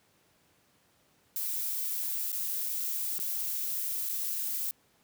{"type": "noise with dropouts", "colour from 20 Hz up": "violet", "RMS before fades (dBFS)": -33, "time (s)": [1.36, 4.71], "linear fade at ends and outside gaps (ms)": 0, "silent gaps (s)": [[2.318, 2.328], [2.689, 2.693], [3.183, 3.199], [4.089, 4.094]], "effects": ["pink hiss -67 dBFS RMS until 5.03 s", "high-pass 100 Hz 12 dB/octave"]}